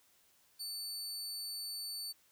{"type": "tone", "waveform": "sawtooth", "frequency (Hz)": 4500, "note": "C#8", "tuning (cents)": 25, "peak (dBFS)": -37, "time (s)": [0.59, 2.13], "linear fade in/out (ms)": 20, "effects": ["white hiss -69 dBFS RMS until 2.31 s"]}